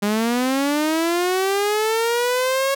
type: linear sweep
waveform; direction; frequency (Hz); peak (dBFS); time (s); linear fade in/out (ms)
sawtooth; up; 200.9 to 552; -14; 0.02-2.75; 10
effects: none